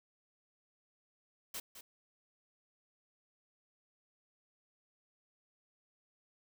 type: noise with echo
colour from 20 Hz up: white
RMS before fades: -42 dBFS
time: 1.54-1.6 s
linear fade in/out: 5 ms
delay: 210 ms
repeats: 1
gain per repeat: -10 dB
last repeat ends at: 1.81 s
effects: none